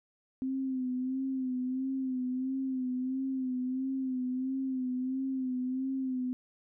sine tone with vibrato, 259.3 Hz, C4, 15 cents flat, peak -30 dBFS, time 0.42-6.33 s, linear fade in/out 0 ms, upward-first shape sine, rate 1.5 Hz, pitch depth 50 cents each way, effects none

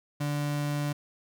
35% pulse tone, 146.1 Hz, D3, 9 cents flat, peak -26 dBFS, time 0.2-0.93 s, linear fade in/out 10 ms, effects none

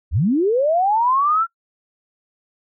sine linear sweep, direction up, 54.1 to 1376 Hz, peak -14 dBFS, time 0.11-1.47 s, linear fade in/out 50 ms, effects noise-tail reverb RT60 0.1 s tail -23 dB re dry

